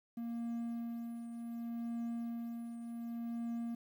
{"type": "tone with tremolo", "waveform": "triangle", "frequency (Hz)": 233.4, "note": "A#3", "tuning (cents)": 2, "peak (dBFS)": -34, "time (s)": [0.17, 3.75], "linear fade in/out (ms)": 5, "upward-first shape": "triangle", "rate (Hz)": 0.67, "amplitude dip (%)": 55, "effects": ["11-bit"]}